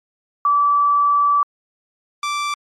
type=tone pair in turn; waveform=sine / sawtooth; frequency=1156 / 1170.1 Hz; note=D6 / D6; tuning=-28 / -7 cents; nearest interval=unison; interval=21 cents; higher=second; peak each=-12 / -16 dBFS; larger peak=first; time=0.45-1.43 / 2.23-2.54 s; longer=first; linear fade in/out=2 ms; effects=low-pass 7000 Hz 12 dB/octave + MP3 64 kbps